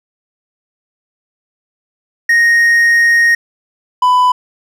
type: tone pair in turn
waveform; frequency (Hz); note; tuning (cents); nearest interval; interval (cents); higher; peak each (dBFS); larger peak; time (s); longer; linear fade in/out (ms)
triangle; 1864.7 / 998.1; A#6 / B5; 0 / +18; major seventh; 1082; first; -5; neither; 2.29-3.35 / 4.02-4.32; first; 5
effects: none